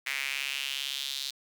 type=tone with high-pass filter sweep; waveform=sawtooth; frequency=137.7 Hz; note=C#3; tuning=11 cents flat; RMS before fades=-34 dBFS; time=0.06-1.31 s; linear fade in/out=10 ms; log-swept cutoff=2100 to 4000 Hz; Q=3.7; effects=none